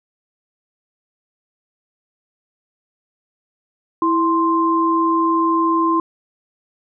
sine tone pair together, 329.4 / 1046.5 Hz, E4 / C6, -1 / 0 cents, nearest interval octave + minor sixth, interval 2001 cents, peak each -17 / -16 dBFS, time 4.02-6 s, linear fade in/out 2 ms, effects none

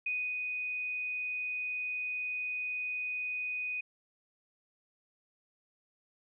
sine tone with ADSR envelope, 2489 Hz, D#7, in tune, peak -30 dBFS, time 0.06-3.81 s, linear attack 6 ms, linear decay 280 ms, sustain -3 dB, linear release 8 ms, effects none

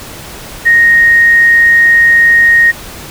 sine tone, 1864.7 Hz, A#6, in tune, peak -3 dBFS, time 0.65-2.72 s, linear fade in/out 20 ms, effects pink hiss -28 dBFS RMS until 3.1 s

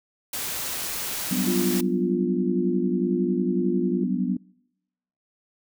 white noise, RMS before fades -30 dBFS, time 0.33-1.81 s, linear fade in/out 5 ms
sine chord, G major seventh, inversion third, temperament equal with one note detuned, 185 / 196 / 248.2 / 293.7 Hz, F#3 / G3 / B3 / D4, 0 / 0 / +9 / 0 cents, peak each -26 / -29 / -26 / -32 dBFS, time 1.31-4.37 s, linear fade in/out 5 ms
sine tone with tremolo, 349.2 Hz, F4, in tune, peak -24 dBFS, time 1.47-4.04 s, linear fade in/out 5 ms, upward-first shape triangle, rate 1.9 Hz, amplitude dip 30%
effects noise-tail reverb RT60 0.9 s tail -26 dB re dry

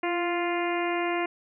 harmonic tone with a mistuned harmonic, 349.2 Hz, F4, in tune, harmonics 1 / 2 / 3 / 4 / 5 / 6 / 7 / 8, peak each -28 / -31 / -34 / -39 / -38 / -35 / -38 / -41 dBFS, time 0.03-1.26 s, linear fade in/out 5 ms, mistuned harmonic 1, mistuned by -27 cents, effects none

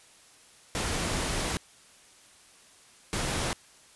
pink noise bursts at uneven times, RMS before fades -30 dBFS, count 2, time 0.75-1.57 / 3.13-3.53 s, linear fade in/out 0 ms, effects white hiss -56 dBFS RMS until 3.95 s + resampled to 24000 Hz

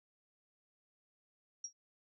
sine tone with exponential decay, 5660 Hz, F8, 22 cents sharp, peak -36 dBFS, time 1.64-1.73 s, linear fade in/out 5 ms, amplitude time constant 19 ms, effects none

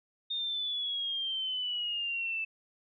sine exponential sweep, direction down, 3670 to 2632 Hz, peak -31 dBFS, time 0.3-2.45 s, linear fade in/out 10 ms, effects none

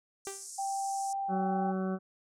white band-pass noise, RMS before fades -45 dBFS, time 0.25-1.13 s, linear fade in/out 2 ms, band 5500 to 9500 Hz, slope 48 dB/octave
sawtooth tone with exponential decay, 392 Hz, G4, in tune, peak -31 dBFS, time 0.27-0.5 s, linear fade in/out 0 ms, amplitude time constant 49 ms
sine tone, 786 Hz, G5, 4 cents sharp, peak -31 dBFS, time 0.58-1.72 s, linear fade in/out 10 ms
harmonic tone, 188.7 Hz, F#3, 34 cents sharp, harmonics 1 / 2 / 3 / 4 / 6 / 7 / 8, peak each -31 / -37 / -41 / -43 / -47 / -48 / -49 dBFS, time 1.28-1.99 s, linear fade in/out 50 ms
effects none

